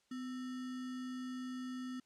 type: tone with sample-and-hold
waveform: sine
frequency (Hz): 253.7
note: B3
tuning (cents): +47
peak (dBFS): -40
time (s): 0.11-2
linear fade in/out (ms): 5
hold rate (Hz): 1575
effects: white hiss -75 dBFS RMS until 2.05 s + low-pass 7000 Hz 12 dB/octave